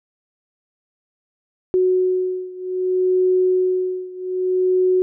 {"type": "beating tone pair", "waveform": "sine", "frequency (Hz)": [368.6, 369.23], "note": ["F#4", "F#4"], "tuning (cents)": [-7, -4], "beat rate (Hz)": 0.63, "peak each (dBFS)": [-18, -20], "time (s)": [1.74, 5.02], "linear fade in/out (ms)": 0, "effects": []}